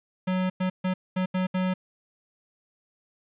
square tone bursts at uneven times, 185 Hz, F#3, in tune, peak -24 dBFS, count 6, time 0.27-0.5 / 0.6-0.7 / 0.84-0.94 / 1.16-1.26 / 1.34-1.47 / 1.54-1.74 s, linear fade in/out 10 ms, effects resampled to 8000 Hz + 10-bit

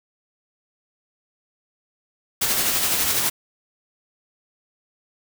white noise with tremolo, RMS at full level -20 dBFS, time 2.41-3.3 s, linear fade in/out 10 ms, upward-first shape sine, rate 12 Hz, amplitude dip 35%, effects none

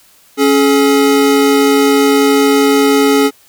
square tone pair together, 277.2 / 425.4 Hz, C#4 / G#4, 0 / +42 cents, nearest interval perfect fifth, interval 742 cents, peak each -11 dBFS, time 0.37-3.31 s, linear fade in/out 50 ms, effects white hiss -47 dBFS RMS until 3.48 s

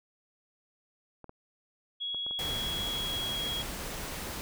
clicks, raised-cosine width 1 ms, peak -32 dBFS, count 5, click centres 1.243 / 1.294 / 2.146 / 2.265 / 2.31 s
sine tone with pitch glide, 3332 to 3305 Hz, G#7 to G#7, +5 to -9 cents, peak -32 dBFS, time 2-3.63 s, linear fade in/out 20 ms, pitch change -14 cents, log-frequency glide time 2.81-3.39 s
pink noise, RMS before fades -38 dBFS, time 2.39-4.41 s, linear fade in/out 0 ms
effects none

